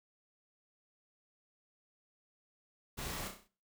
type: noise with echo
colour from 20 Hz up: pink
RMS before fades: -42 dBFS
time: 2.97-3.29 s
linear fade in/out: 20 ms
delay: 32 ms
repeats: 6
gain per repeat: -5 dB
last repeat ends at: 3.482 s
effects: noise-tail reverb RT60 0.4 s tail -19 dB re dry